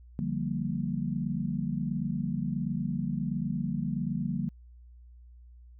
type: chord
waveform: sine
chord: G minor seventh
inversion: second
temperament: equal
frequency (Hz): 146.83 / 174.61 / 196 / 233.1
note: D3 / F3 / G3 / Bb3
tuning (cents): 0 / 0 / 0 / 0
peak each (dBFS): -34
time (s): 0.19-4.49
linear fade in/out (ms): 0
effects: added 60 Hz sine -49 dBFS peak until 5.79 s